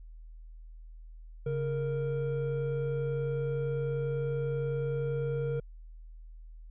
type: tone pair together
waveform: triangle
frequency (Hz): 138.6 / 466.2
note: C#3 / A#4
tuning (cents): 0 / 0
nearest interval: octave + major sixth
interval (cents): 2100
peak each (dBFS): -30 / -30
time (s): 1.46-5.6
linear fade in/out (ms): 5
effects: added 40 Hz sine -45 dBFS peak until 6.7 s + resampled to 8000 Hz